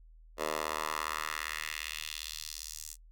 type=tone with high-pass filter sweep; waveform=10% pulse; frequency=77.4 Hz; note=D#2; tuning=9 cents flat; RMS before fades=-38 dBFS; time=0.37-2.97 s; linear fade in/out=50 ms; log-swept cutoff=560 to 7300 Hz; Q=1.7; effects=noise-tail reverb RT60 0.1 s tail -25 dB re dry + added 40 Hz sine -53 dBFS peak until 3.11 s